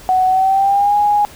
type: tone with pitch glide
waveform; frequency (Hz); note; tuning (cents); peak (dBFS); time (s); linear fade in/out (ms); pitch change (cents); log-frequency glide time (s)
sine; 745 to 826.6; F#5 to G#5; +12 to -8; -10; 0.09-1.25; 0; +180; 0.27-0.97
effects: pink hiss -39 dBFS RMS until 1.35 s